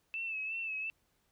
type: tone with vibrato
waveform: sine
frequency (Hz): 2630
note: E7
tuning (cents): -5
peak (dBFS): -35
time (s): 0.14-0.9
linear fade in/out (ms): 0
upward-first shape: sine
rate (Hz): 2.8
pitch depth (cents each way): 51
effects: pink hiss -75 dBFS RMS until 1.31 s